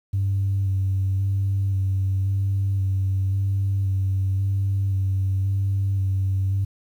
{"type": "tone with vibrato", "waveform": "sine", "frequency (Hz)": 97, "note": "G2", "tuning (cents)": -18, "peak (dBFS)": -18, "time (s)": [0.13, 6.65], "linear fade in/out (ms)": 10, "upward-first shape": "square", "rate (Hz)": 0.94, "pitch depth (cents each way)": 18, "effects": ["tanh soft clip ceiling -16 dBFS", "9-bit"]}